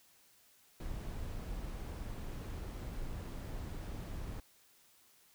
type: noise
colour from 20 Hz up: brown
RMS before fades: -42 dBFS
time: 0.8-4.4 s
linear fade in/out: 2 ms
effects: white hiss -66 dBFS RMS until 5.34 s